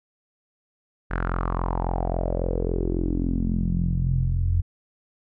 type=tone with low-pass filter sweep; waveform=sawtooth; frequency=43.65 Hz; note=F1; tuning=in tune; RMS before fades=-24 dBFS; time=1.1-4.62 s; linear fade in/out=20 ms; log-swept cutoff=1600 to 89 Hz; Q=4.8; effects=none